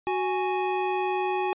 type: tone pair together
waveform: square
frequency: 370 / 830.6 Hz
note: F#4 / G#5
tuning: 0 / 0 cents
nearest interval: octave + major second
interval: 1400 cents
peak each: -28 dBFS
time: 0.07-1.53 s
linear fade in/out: 0 ms
effects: resampled to 8000 Hz